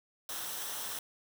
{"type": "noise with comb filter", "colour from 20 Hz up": "white", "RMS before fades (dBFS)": -39, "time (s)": [0.29, 0.99], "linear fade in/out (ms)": 2, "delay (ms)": 0.43, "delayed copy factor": -0.5, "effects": []}